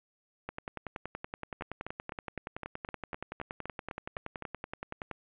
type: two click trains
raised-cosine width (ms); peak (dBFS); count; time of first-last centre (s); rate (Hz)
0.5; -22 / -23; 50 / 12; 0.49-5.113 / 1.61-4.423; 10.6 / 3.91
effects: resampled to 8000 Hz + 9-bit